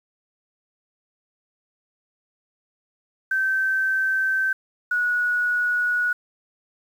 sine tone pair in turn, 1548 / 1461.1 Hz, G6 / F#6, -22 / -22 cents, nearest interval minor second, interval 100 cents, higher first, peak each -19 dBFS, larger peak neither, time 3.31-4.53 / 4.91-6.13 s, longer neither, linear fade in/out 5 ms, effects 8-bit

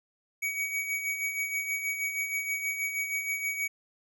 square tone with tremolo, 2259 Hz, C#7, 32 cents sharp, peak -28 dBFS, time 0.42-3.68 s, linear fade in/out 10 ms, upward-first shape sine, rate 6.3 Hz, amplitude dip 55%, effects none

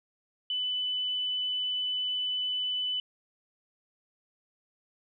sine tone, 2997 Hz, F#7, 22 cents sharp, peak -28 dBFS, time 0.5-3 s, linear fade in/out 2 ms, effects none

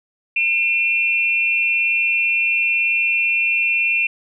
sine tone pair together, 2412 / 2691 Hz, D7 / E7, +46 / +35 cents, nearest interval major second, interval 189 cents, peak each -18 dBFS, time 0.36-4.07 s, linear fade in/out 5 ms, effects none

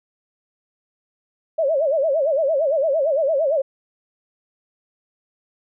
sine tone with vibrato, 593 Hz, D5, 17 cents sharp, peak -16 dBFS, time 1.58-3.62 s, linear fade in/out 10 ms, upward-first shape sine, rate 8.8 Hz, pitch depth 190 cents each way, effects none

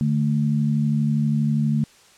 sine tone pair together, 147.56 / 220 Hz, D3 / A3, +9 / 0 cents, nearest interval perfect fifth, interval 691 cents, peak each -20 / -21 dBFS, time 0.01-1.84 s, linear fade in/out 0 ms, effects white hiss -52 dBFS RMS until 2.17 s + low-pass 8000 Hz 12 dB/octave

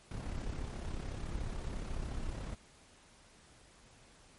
brown noise with amplitude modulation, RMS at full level -37 dBFS, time 0.11-2.55 s, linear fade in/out 2 ms, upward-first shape sine, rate 34 Hz, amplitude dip 50%, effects pink hiss -61 dBFS RMS until 4.38 s + MP3 48 kbps

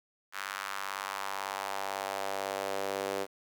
sawtooth tone with high-pass filter sweep, 98 Hz, G2, in tune, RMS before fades -36 dBFS, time 0.32-3.27 s, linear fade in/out 50 ms, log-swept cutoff 1400 to 450 Hz, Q 2.1, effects 9-bit

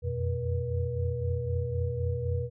sine tone cluster, 86.5 / 90.4 / 122.1 / 482 Hz, F2 / F#2 / B2 / B4, -16 / -40 / -19 / -42 cents, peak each -32 / -34 / -32 / -34 dBFS, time 0.02-2.5 s, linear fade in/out 50 ms, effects none

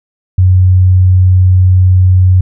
sine tone, 92.2 Hz, F#2, 6 cents flat, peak -3 dBFS, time 0.38-2.41 s, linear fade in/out 5 ms, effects none

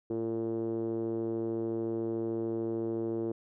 5% pulse tone with low-pass filter, 113.6 Hz, A#2, 44 cents flat, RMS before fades -33 dBFS, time 0.1-3.32 s, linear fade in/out 5 ms, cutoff 380 Hz, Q 4.9, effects none

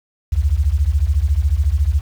sine beating tone pair, 65.41 / 79.41 Hz, C2 / D#2, 0 / +36 cents, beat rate 14 Hz, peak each -16 dBFS, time 0.32-2.01 s, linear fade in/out 10 ms, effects 7-bit

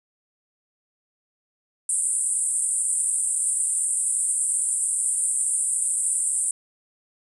pink band-pass noise, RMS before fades -24 dBFS, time 1.89-6.51 s, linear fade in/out 2 ms, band 8200 to 9600 Hz, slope 96 dB/octave, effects none

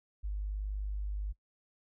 sine tone, 50.6 Hz, G#1, 44 cents flat, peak -33 dBFS, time 0.23-1.33 s, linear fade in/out 20 ms, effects noise-tail reverb RT60 0.1 s tail -22 dB re dry

